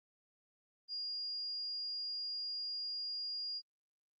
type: tone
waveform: sine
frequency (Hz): 4836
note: D8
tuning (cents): +50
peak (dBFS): -38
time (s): 0.88-3.62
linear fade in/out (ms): 50
effects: Opus 24 kbps